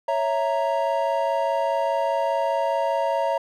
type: chord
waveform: triangle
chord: A# diminished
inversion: first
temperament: equal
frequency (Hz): 554.4 / 659.3 / 932.3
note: C#5 / E5 / A#5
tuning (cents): 0 / 0 / 0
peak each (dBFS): -23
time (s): 0.08-3.38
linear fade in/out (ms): 5
effects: none